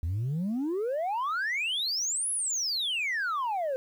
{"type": "exponential two-way sweep", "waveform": "sine", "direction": "up then down", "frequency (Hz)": [77.78, 10990, 507], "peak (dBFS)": -25, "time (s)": [0.03, 3.76], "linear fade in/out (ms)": 0, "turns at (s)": 2.31, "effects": ["tanh soft clip ceiling -26 dBFS", "10-bit"]}